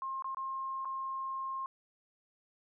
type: tone with dropouts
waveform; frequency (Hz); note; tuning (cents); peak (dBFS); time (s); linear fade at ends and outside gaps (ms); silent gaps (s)
sine; 1066; C6; +32; -35; 0.02-1.66; 1; 0.223-0.244 / 0.347-0.37 / 0.848-0.854
effects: none